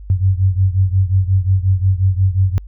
sine beating tone pair, 93 / 98.6 Hz, F#2 / G2, +9 / +11 cents, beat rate 5.6 Hz, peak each -13 / -16 dBFS, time 0.1-2.58 s, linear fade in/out 0 ms, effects added 50 Hz sine -31 dBFS peak until 2.67 s

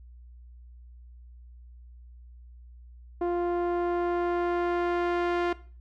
sawtooth tone with low-pass filter sweep, 349.2 Hz, F4, in tune, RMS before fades -27 dBFS, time 3.21-5.53 s, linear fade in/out 5 ms, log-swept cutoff 790 to 2400 Hz, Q 0.76, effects noise-tail reverb RT60 0.4 s tail -17 dB re dry + added 60 Hz sine -46 dBFS peak until 5.8 s

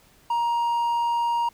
triangle tone, 941 Hz, A#5, 16 cents sharp, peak -19 dBFS, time 0.3-1.49 s, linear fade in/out 5 ms, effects pink hiss -57 dBFS RMS until 1.53 s

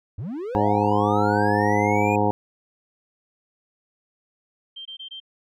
triangle linear sweep, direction up, 79.8 to 2478 Hz, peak -26 dBFS, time 0.18-2.16 s, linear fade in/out 5 ms
harmonic tone, 103.83 Hz, G#2, in tune, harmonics 1 / 2 / 3 / 4 / 5 / 7 / 8 / 9, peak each -26 / -26 / -26 / -26 / -26 / -26 / -26 / -26 dBFS, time 0.55-2.31 s, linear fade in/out 0 ms
sine tone bursts, 3149 Hz, G7, 7 cents sharp, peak -34 dBFS, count 4, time 4.76-5.202 s, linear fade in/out 10 ms, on 94 ms, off 22 ms
effects none

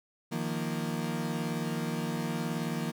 35% pulse chord, Eb suspended second, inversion none, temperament equal, 155.56 / 174.61 / 233.1 Hz, Eb3 / F3 / Bb3, 0 / 0 / 0 cents, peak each -34 / -34 / -33 dBFS, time 0.31-2.92 s, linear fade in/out 20 ms, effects none

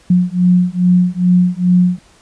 sine beating tone pair, 178.4 / 180.8 Hz, F3 / F#3, +37 / -40 cents, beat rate 2.4 Hz, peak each -12 dBFS, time 0.1-1.99 s, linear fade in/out 5 ms, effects pink hiss -48 dBFS RMS until 2.21 s + resampled to 22050 Hz

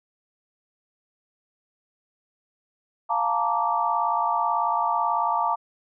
sine chord, Bb major seventh, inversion second, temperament just, 699.2 / 874.1 / 932.3 / 1165.4 Hz, F5 / A5 / Bb5 / D6, +2 / -12 / 0 / -14 cents, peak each -28 / -27 / -25 / -26 dBFS, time 3.09-5.56 s, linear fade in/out 20 ms, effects none

